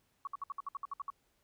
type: tone bursts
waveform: sine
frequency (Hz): 1120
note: C#6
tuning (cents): +18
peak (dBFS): -36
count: 11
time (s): 0.25-1.102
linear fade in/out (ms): 2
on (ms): 22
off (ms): 61
effects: pink hiss -75 dBFS RMS until 1.43 s